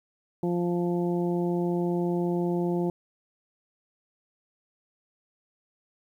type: harmonic tone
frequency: 174.61 Hz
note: F3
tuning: in tune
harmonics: 1 / 2 / 3 / 4 / 5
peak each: -27 / -27 / -37 / -38 / -40 dBFS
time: 0.43-2.9 s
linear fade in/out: 2 ms
effects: 10-bit